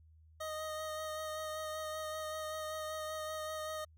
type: tone with vibrato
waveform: 25% pulse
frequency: 622.3 Hz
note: D#5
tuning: in tune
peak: -35 dBFS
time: 0.4-3.85 s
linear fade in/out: 10 ms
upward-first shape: sine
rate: 5.2 Hz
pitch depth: 15 cents each way
effects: added 79 Hz sine -59 dBFS peak until 3.97 s